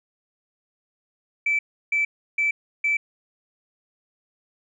sine tone bursts, 2319 Hz, D7, 22 cents flat, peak -18 dBFS, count 4, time 1.46-2.97 s, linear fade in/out 5 ms, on 130 ms, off 330 ms, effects tanh soft clip ceiling -14 dBFS

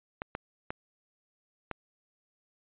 clicks, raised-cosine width 0.5 ms, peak -19 dBFS, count 4, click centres 0.219 / 0.351 / 0.705 / 1.713 s, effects resampled to 8000 Hz

